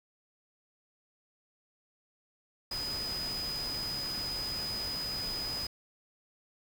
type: tone in noise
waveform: sine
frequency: 4985 Hz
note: D#8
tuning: 2 cents sharp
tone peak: -34 dBFS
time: 2.71-5.67 s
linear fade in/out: 5 ms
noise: pink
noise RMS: -42 dBFS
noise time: 2.71-5.67 s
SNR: +5 dB
effects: none